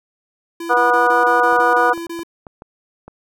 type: tone bursts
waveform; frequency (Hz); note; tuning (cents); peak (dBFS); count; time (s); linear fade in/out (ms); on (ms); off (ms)
square; 336.6; E4; +36; -26; 10; 0.6-2.234; 5; 140; 26
type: harmonic tone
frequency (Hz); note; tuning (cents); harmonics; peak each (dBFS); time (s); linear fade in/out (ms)
243.8; B3; -22; 2 / 3 / 4 / 5 / 6; -18 / -18 / -18 / -18 / -18; 0.69-1.94; 20
type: clicks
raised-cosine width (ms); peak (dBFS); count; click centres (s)
1; -22; 8; 1.526 / 1.589 / 1.977 / 2.068 / 2.192 / 2.468 / 2.621 / 3.08
effects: none